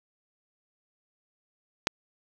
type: click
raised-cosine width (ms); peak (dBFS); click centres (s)
0.2; -5; 1.871
effects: none